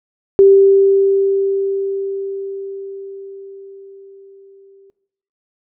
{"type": "tone with exponential decay", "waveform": "sine", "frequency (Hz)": 392, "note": "G4", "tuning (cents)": 0, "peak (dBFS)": -4, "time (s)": [0.39, 4.9], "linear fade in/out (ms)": 0, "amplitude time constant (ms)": 980, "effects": ["noise-tail reverb RT60 0.7 s tail -17 dB re dry"]}